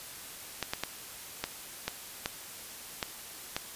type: clicks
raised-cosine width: 0.2 ms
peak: -13 dBFS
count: 8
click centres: 0.627 / 0.735 / 0.836 / 1.44 / 1.88 / 2.259 / 3.028 / 3.565 s
effects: white hiss -45 dBFS RMS until 3.75 s + resampled to 32000 Hz